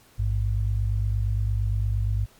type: tone pair together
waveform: sine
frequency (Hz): 54.83 / 103.5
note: A1 / G#2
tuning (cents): -5 / -5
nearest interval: major seventh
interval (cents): 1100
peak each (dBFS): -24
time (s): 0.18-2.26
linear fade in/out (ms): 20
effects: pink hiss -56 dBFS RMS until 2.39 s + MP3 96 kbps